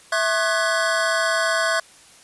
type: tone cluster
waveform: square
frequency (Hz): 658 / 1085 / 1208 / 1498 / 1681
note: E5 / C#6 / D6 / F#6 / G#6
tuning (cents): -3 / -37 / +48 / +21 / +20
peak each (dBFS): -24 / -27 / -32 / -24 / -27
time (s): 0.12-1.8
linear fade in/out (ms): 5
effects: white hiss -49 dBFS RMS until 2.23 s + resampled to 24000 Hz